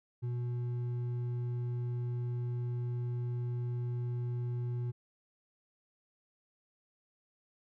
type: tone with hard clipping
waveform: triangle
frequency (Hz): 121.4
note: B2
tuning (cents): -29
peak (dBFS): -34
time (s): 0.22-4.92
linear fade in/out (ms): 20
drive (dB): 8
effects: none

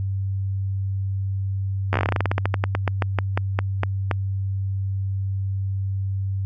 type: slowing click train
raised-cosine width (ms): 0.5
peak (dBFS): -6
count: 26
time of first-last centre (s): 1.93-4.112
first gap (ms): 12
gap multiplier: 1.14
effects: added 97 Hz sine -22 dBFS peak until 6.45 s

